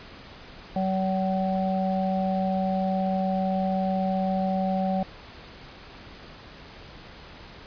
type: harmonic tone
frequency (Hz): 189.4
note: F#3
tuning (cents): +41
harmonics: 1 / 3 / 4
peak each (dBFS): -25 / -30 / -28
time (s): 0.76-5.03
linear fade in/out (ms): 2
effects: pink hiss -45 dBFS RMS until 7.66 s + resampled to 11025 Hz